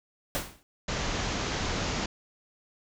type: noise with exponential decay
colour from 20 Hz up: pink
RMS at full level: -27 dBFS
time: 0.35-0.63 s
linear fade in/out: 0 ms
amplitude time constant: 60 ms
type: low-pass noise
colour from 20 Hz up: pink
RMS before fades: -31 dBFS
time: 0.88-2.06 s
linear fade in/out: 5 ms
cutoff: 7100 Hz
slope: 96 dB/octave
effects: none